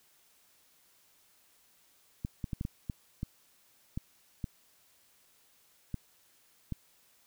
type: clicks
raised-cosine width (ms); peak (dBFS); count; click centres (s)
5; -22; 11; 2.249 / 2.442 / 2.532 / 2.611 / 2.651 / 2.898 / 3.231 / 3.975 / 4.442 / 5.943 / 6.723
effects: white hiss -66 dBFS RMS until 7.26 s